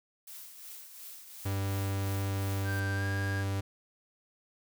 blue noise with tremolo, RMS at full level -45 dBFS, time 0.27-2.8 s, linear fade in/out 5 ms, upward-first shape triangle, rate 2.8 Hz, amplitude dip 55%
45% pulse tone, 98 Hz, G2, in tune, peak -30 dBFS, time 1.45-3.61 s, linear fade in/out 10 ms
triangle tone with pitch glide, 1568 to 1628 Hz, G6 to G#6, 0 to -35 cents, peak -35 dBFS, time 2.64-3.45 s, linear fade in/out 50 ms, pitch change +65 cents, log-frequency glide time 2.95-3.05 s
effects none

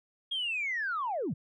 sine linear sweep, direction down, 3293 to 110 Hz, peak -29 dBFS, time 0.31-1.34 s, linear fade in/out 10 ms, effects tanh soft clip ceiling -25 dBFS

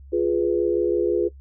sine chord, F diminished, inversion none, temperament equal, 349.2 / 415.3 / 493.9 Hz, F4 / Ab4 / Cb5, 0 / 0 / 0 cents, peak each -21 / -23 / -25 dBFS, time 0.12-1.29 s, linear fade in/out 20 ms, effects noise-tail reverb RT60 0.1 s tail -20 dB re dry + added 68 Hz sine -41 dBFS peak until 1.4 s

